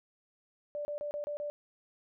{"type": "tone bursts", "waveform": "sine", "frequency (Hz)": 587.3, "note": "D5", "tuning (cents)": 0, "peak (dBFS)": -34, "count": 6, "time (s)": [0.75, 1.5], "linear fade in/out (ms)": 0, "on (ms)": 100, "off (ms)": 30, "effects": []}